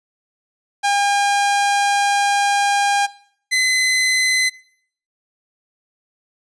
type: tone pair in turn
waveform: sawtooth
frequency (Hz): 807 / 2034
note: G#5 / C7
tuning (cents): -50 / -50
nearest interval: octave + major third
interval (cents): 1600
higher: second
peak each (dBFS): -11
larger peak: neither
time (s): 0.83-3.07 / 3.51-4.5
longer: first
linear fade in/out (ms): 20
effects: noise-tail reverb RT60 0.6 s tail -20 dB re dry + resampled to 22050 Hz